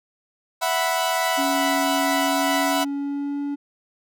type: chord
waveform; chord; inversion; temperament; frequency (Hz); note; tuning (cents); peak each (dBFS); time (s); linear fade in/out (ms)
sawtooth; E suspended second; none; equal; 659.3 / 740 / 987.8; E5 / F#5 / B5; 0 / 0 / 0; -21; 0.61-2.85; 20
type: tone with pitch glide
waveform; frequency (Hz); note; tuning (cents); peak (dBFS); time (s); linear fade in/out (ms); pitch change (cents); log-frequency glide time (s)
triangle; 277.2 to 285.2; C#4 to C#4; 0 to +49; -22; 1.37-3.56; 20; +49; 2.36-3.41
effects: none